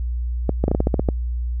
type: clicks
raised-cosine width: 2 ms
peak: -5 dBFS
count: 10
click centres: 0.493 / 0.64 / 0.681 / 0.715 / 0.749 / 0.804 / 0.871 / 0.942 / 0.995 / 1.088 s
effects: added 60 Hz sine -21 dBFS peak until 1.6 s